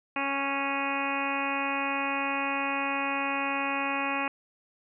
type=harmonic tone with a mistuned harmonic; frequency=276.9 Hz; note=C#4; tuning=2 cents flat; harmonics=1 / 2 / 3 / 4 / 5 / 6 / 7 / 8 / 9 / 10; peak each=-35 / -38 / -34 / -34 / -39 / -40 / -39 / -39 / -33 / -40 dBFS; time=0.16-4.28 s; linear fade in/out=2 ms; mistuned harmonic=8; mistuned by=-16 cents; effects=none